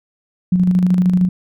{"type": "tone with tremolo", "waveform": "sine", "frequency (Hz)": 181.4, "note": "F#3", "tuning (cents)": -34, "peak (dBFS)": -9, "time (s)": [0.52, 1.29], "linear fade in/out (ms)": 5, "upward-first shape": "square", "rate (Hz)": 13, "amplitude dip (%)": 40, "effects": []}